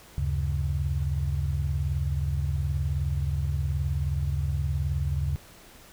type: tone cluster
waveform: sine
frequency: 74.5 / 93.5 / 137.2 Hz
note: D2 / F#2 / C#3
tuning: +25 / +19 / -17 cents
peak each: -27 / -32 / -29 dBFS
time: 0.18-5.36 s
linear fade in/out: 0 ms
effects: pink hiss -51 dBFS RMS until 5.92 s